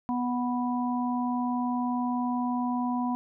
harmonic tone, 246.2 Hz, B3, 5 cents flat, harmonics 1 / 3 / 4, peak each -27 / -34 / -33 dBFS, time 0.09-3.15 s, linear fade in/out 0 ms, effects none

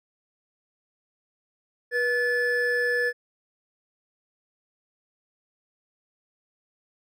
triangle tone pair together, 485.8 / 1731.2 Hz, B4 / A6, -29 / -29 cents, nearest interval octave + minor seventh, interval 2200 cents, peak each -24 / -22 dBFS, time 1.91-3.13 s, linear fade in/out 50 ms, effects none

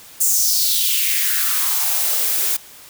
blue noise with high-pass filter sweep, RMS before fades -18 dBFS, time 0.2-2.57 s, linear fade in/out 10 ms, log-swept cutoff 7900 to 290 Hz, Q 3.3, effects white hiss -42 dBFS RMS until 2.89 s

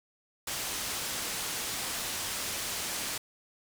white low-pass noise, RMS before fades -35 dBFS, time 0.47-3.18 s, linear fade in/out 5 ms, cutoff 9800 Hz, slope 12 dB/octave, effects none

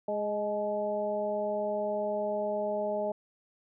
harmonic tone with a mistuned harmonic, 207.7 Hz, G#3, in tune, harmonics 1 / 2 / 3 / 4, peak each -39 / -36 / -30 / -38 dBFS, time 0.08-3.12 s, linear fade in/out 5 ms, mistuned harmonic 4, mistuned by +42 cents, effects none

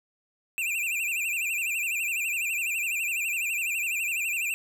square tone with vibrato, 2550 Hz, D#7, 42 cents sharp, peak -27 dBFS, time 0.58-4.54 s, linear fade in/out 0 ms, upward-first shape sine, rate 12 Hz, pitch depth 140 cents each way, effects none

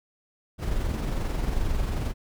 brown noise with amplitude modulation, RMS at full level -25 dBFS, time 0.58-2.14 s, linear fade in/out 50 ms, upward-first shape sine, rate 22.4 Hz, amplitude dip 40%, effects none

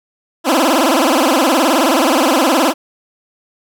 15% pulse tone with vibrato, 293.7 Hz, D4, in tune, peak -4 dBFS, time 0.44-2.74 s, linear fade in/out 50 ms, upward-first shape sine, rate 19 Hz, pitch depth 270 cents each way, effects none

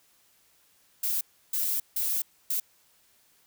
violet noise bursts at uneven times, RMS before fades -28 dBFS, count 4, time 1.03-1.21 / 1.53-1.8 / 1.96-2.22 / 2.5-2.6 s, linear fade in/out 5 ms, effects white hiss -64 dBFS RMS until 3.46 s

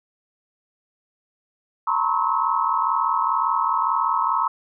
sine tone cluster, 913 / 975 / 1060 / 1100 / 1290 Hz, A#5 / B5 / C6 / C#6 / E6, -36 / -23 / +22 / -14 / -38 cents, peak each -25 dBFS, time 1.87-4.48 s, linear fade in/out 5 ms, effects none

